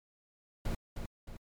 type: noise with echo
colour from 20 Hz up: brown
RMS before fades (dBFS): -33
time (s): 0.65-0.75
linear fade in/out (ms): 5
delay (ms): 310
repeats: 2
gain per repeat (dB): -6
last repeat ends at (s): 1.37
effects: MP3 96 kbps